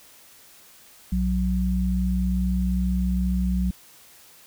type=tone pair together; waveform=sine; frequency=61.3 / 183.7 Hz; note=B1 / F#3; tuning=-12 / -12 cents; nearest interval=octave + perfect fifth; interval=1900 cents; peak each=-23 dBFS; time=1.12-3.71 s; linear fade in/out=5 ms; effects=white hiss -51 dBFS RMS until 4.46 s